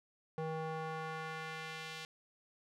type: tone with band-pass filter sweep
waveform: square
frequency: 159.1 Hz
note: D#3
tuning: 39 cents sharp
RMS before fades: -42 dBFS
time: 0.38-2.05 s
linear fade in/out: 0 ms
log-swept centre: 560 to 3400 Hz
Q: 1
effects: none